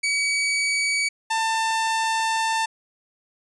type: tone pair in turn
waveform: sawtooth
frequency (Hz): 2272 / 893.9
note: C#7 / A5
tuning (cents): +42 / +27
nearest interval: octave + major third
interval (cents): 1615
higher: first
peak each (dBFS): -17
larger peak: neither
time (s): 0.03-1.09 / 1.3-2.66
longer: second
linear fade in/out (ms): 10
effects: resampled to 22050 Hz